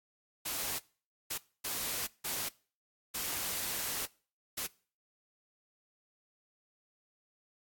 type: noise bursts at uneven times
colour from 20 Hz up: white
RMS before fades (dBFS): -36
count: 6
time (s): 0.45-0.79 / 1.3-1.38 / 1.64-2.07 / 2.24-2.49 / 3.14-4.06 / 4.57-4.67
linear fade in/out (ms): 10
effects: noise-tail reverb RT60 0.4 s tail -22 dB re dry + AAC 64 kbps